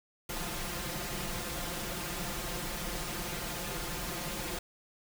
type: noise with comb filter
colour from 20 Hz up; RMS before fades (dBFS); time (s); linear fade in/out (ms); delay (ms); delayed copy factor
pink; -37; 0.29-4.59; 5; 5.7; +0.8
effects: none